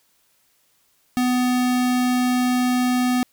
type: tone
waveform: square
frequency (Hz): 249.6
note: B3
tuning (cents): +19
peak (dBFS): -18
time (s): 1.17-3.23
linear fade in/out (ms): 0
effects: white hiss -63 dBFS RMS until 3.32 s